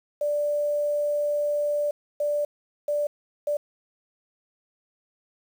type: tone bursts at uneven times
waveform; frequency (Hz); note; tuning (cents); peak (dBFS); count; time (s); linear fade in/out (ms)
sine; 587.3; D5; 0; -22; 4; 0.21-1.91 / 2.2-2.45 / 2.88-3.07 / 3.47-3.57; 5
effects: 8-bit